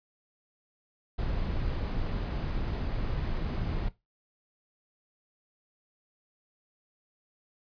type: noise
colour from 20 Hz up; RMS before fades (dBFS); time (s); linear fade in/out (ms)
brown; -31; 1.18-3.89; 10
effects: noise-tail reverb RT60 0.2 s tail -17 dB re dry + resampled to 11025 Hz